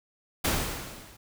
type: noise with level ramp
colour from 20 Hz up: pink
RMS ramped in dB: -24 to -52 dBFS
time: 0.44-1.17 s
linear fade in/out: 10 ms
effects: none

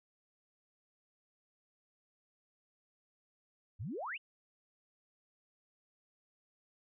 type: exponential sweep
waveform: sine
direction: up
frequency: 82.6 to 3068 Hz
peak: -38 dBFS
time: 3.79-4.18 s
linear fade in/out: 20 ms
effects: none

